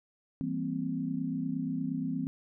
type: chord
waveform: sine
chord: C dominant seventh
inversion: first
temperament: equal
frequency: 164.81 / 196 / 233.1 / 261.6 Hz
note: E3 / G3 / Bb3 / C4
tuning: 0 / 0 / 0 / 0 cents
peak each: -36 / -39 / -38 / -33 dBFS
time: 0.41-2.27 s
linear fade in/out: 0 ms
effects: none